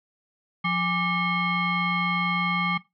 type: tone with frequency modulation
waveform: sine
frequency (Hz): 1176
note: D6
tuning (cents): +2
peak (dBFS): -21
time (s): 0.64-2.78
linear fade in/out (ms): 10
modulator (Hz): 999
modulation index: 1.5
effects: noise-tail reverb RT60 0.2 s tail -18 dB re dry + MP3 48 kbps